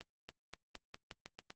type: accelerating click train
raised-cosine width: 0.2 ms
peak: -28 dBFS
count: 9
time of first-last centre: 0.01-1.504 s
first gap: 280 ms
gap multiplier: 0.88
effects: Opus 24 kbps